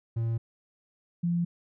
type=tone pair in turn; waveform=triangle / sine; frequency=114.6 / 172.13 Hz; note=A#2 / F3; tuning=-29 / -25 cents; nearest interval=perfect fifth; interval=704 cents; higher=second; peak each=-24 / -24 dBFS; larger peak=neither; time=0.16-0.38 / 1.23-1.45 s; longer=neither; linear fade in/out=10 ms; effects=none